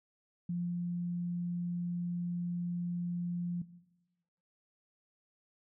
sine tone, 174.61 Hz, F3, in tune, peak -32 dBFS, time 0.49-3.62 s, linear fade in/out 5 ms, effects noise-tail reverb RT60 1.0 s tail -17 dB re dry

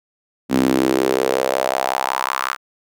sawtooth tone with high-pass filter sweep, 65.41 Hz, C2, in tune, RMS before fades -19 dBFS, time 0.49-2.57 s, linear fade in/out 50 ms, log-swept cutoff 240 to 1300 Hz, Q 3.4, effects none

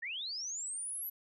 sine linear sweep, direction up, 1751 to 11990 Hz, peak -37 dBFS, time 0.02-1.1 s, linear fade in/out 10 ms, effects none

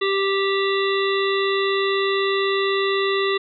harmonic tone, 392 Hz, G4, in tune, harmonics 1 / 3 / 5 / 7 / 9 / 10, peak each -20 / -26 / -27 / -31 / -30 / -31 dBFS, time 0.01-3.38 s, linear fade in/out 10 ms, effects none

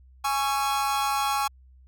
45% pulse chord, C# minor, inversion second, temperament equal with one note detuned, 830.6 / 1108.7 / 1353.2 Hz, G#5 / C#6 / E6, 0 / 0 / +45 cents, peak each -26 / -28 / -32 dBFS, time 0.24-1.48 s, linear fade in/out 10 ms, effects added 64 Hz sine -50 dBFS peak until 1.87 s

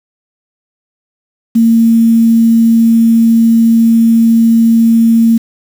sine tone with quantisation, 228.5 Hz, A#3, 34 cents flat, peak -4 dBFS, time 1.55-5.38 s, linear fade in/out 10 ms, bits 5, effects none

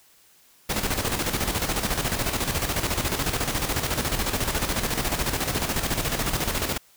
pink noise with tremolo, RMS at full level -24 dBFS, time 0.69-6.78 s, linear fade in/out 10 ms, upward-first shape square, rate 14 Hz, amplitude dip 55%, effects white hiss -57 dBFS RMS until 6.96 s

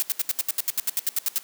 blue noise bursts, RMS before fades -23 dBFS, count 15, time 0-1.381 s, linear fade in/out 0 ms, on 23 ms, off 74 ms, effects white hiss -48 dBFS RMS until 1.43 s + high-pass 200 Hz 12 dB/octave

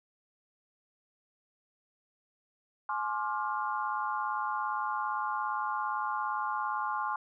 sine chord, D half-diminished seventh, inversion second, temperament just, 845.8 / 1057.2 / 1174.7 / 1409.6 Hz, Ab5 / C6 / D6 / F6, +31 / +18 / 0 / +16 cents, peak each -35 / -34 / -37 / -38 dBFS, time 2.89-7.16 s, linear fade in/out 2 ms, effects none

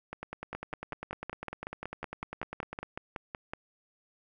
two click trains, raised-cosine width 0.5 ms, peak -21 / -23 dBFS, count 17 / 28, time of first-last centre 0.55-3.535 / 0.13-2.83 s, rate 5.36 / 10 Hz, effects none

